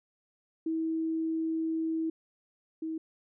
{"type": "tone pair in turn", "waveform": "sine", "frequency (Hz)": [322.9, 320.1], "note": ["E4", "D#4"], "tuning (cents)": [-36, 49], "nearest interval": "unison", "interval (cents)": 15, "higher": "first", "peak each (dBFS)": [-28, -32], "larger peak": "first", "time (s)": [[0.66, 2.1], [2.82, 2.98]], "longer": "first", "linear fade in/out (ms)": 5, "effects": []}